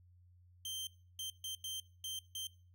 sawtooth tone bursts at uneven times, 3136 Hz, G7, in tune, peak -37 dBFS, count 6, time 0.65-0.87 / 1.19-1.3 / 1.44-1.55 / 1.64-1.8 / 2.04-2.19 / 2.35-2.47 s, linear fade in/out 2 ms, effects noise-tail reverb RT60 0.4 s tail -20 dB re dry + added 89 Hz sine -61 dBFS peak until 2.74 s

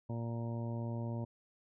harmonic tone, 116.54 Hz, A#2, in tune, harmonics 1 / 2 / 3 / 4 / 5 / 6 / 7 / 8, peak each -37 / -42 / -48 / -53 / -48 / -56 / -59 / -52 dBFS, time 0.09-1.25 s, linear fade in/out 10 ms, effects none

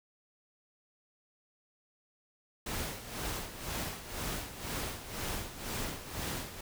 pink noise with tremolo, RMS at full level -36 dBFS, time 2.66-6.61 s, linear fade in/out 5 ms, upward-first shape sine, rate 2 Hz, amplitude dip 70%, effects none

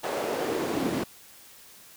brown noise with high-pass filter sweep, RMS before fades -29 dBFS, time 0.03-1.04 s, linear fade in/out 10 ms, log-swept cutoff 580 to 250 Hz, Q 2.2, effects white hiss -51 dBFS RMS until 1.96 s

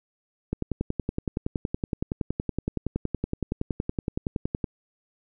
click train, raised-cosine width 3 ms, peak -13 dBFS, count 45, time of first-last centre 0.53-4.642 s, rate 10.7 Hz, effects none

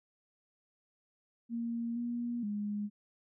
sine tone with pitch steps, 233.2 / 238.6 / 206.9 Hz, A#3 / A#3 / G#3, +1 / +41 / -6 cents, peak -33 dBFS, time 1.49-2.9 s, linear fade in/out 50 ms, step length 470 ms, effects none

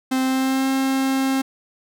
45% pulse tone with pitch glide, 260.9 to 267 Hz, C4 to C4, -5 to +35 cents, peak -18 dBFS, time 0.11-1.42 s, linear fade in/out 10 ms, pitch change +40 cents, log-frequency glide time 0.22-0.68 s, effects none

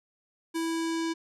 square tone with low-pass filter sweep, 328.6 Hz, E4, 5 cents flat, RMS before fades -30 dBFS, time 0.54-1.14 s, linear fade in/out 20 ms, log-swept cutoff 11000 to 6200 Hz, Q 1.3, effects none

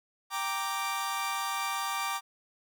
sawtooth chord, G minor, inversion none, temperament equal, 784 / 932.3 / 1174.7 Hz, G5 / Bb5 / D6, 0 / 0 / 0 cents, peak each -33 / -33 / -29 dBFS, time 0.3-2.21 s, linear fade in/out 50 ms, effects none

